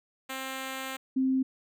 5% pulse / sine tone pair in turn, 264.6 / 262.6 Hz, C4 / C4, +20 / +6 cents, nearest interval unison, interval 14 cents, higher first, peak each -23 dBFS, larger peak neither, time 0.29-0.97 / 1.16-1.43 s, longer first, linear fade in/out 10 ms, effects none

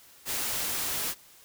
white noise, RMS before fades -31 dBFS, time 0.25-1.15 s, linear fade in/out 50 ms, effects white hiss -55 dBFS RMS until 1.44 s

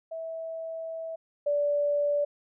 sine tone pair in turn, 652 / 580.9 Hz, E5 / D5, -19 / -19 cents, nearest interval major second, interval 200 cents, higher first, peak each -33 / -23 dBFS, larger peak second, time 0.11-1.16 / 1.46-2.25 s, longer first, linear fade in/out 10 ms, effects none

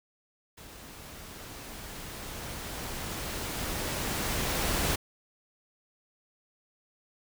pink noise with level ramp, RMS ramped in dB -48 to -28 dBFS, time 0.57-4.96 s, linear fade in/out 10 ms, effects none

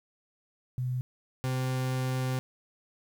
sine / 40% pulse tone pair in turn, 126.3 / 129.18 Hz, B2 / C3, +39 / -22 cents, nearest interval unison, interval 39 cents, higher second, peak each -28 / -27 dBFS, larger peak second, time 0.78-1.01 / 1.44-2.39 s, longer second, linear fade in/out 0 ms, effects 10-bit

